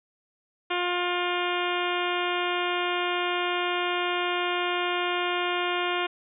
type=harmonic tone with a mistuned harmonic; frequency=354.7 Hz; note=F4; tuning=27 cents sharp; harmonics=1 / 2 / 3 / 4 / 5 / 6 / 7 / 8 / 9 / 10; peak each=-30 / -32 / -32 / -33 / -38 / -37 / -35 / -35 / -38 / -41 dBFS; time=0.7-6.07 s; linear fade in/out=10 ms; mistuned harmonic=7; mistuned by=-30 cents; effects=none